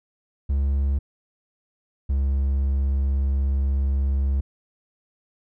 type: tone pair in turn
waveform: triangle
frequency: 69.2 / 68.29 Hz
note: C#2 / C#2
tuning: -2 / -25 cents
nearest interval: unison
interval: 23 cents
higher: first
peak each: -17 dBFS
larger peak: neither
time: 0.49-0.99 / 2.09-4.41 s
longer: second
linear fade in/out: 10 ms
effects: none